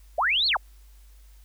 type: linear two-way sweep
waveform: sine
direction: up then down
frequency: 545 to 4462 to 545 Hz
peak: -20 dBFS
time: 0.18-0.57 s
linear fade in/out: 5 ms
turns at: 0.47 s
effects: added 50 Hz sine -48 dBFS peak until 1.44 s + white hiss -62 dBFS RMS until 1.44 s